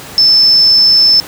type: tone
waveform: sine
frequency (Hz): 5274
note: E8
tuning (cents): 0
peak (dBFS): -4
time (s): 0.18-1.2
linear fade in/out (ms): 0
effects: pink hiss -29 dBFS RMS until 1.27 s + high-pass 80 Hz 12 dB/octave